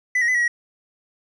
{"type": "tone with pitch steps", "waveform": "triangle", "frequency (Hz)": [1998, 1884, 2009, 1919, 1903], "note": ["B6", "A#6", "B6", "A#6", "A#6"], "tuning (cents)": [20, 18, 29, 50, 35], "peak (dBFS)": -15, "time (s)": [0.15, 0.48], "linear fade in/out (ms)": 5, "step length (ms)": 66, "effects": ["resampled to 22050 Hz"]}